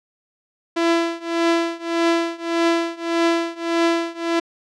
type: tone with tremolo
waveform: sawtooth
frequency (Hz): 335.5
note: E4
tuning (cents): +31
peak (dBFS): -10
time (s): 0.76-4.4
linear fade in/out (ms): 10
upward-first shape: triangle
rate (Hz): 1.7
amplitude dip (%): 95
effects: low-pass 5000 Hz 12 dB/octave